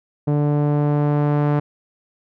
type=tone with low-pass filter sweep; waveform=sawtooth; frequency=146.83 Hz; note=D3; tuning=in tune; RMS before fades=-18 dBFS; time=0.27-1.6 s; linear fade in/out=10 ms; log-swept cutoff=590 to 1200 Hz; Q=0.82; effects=none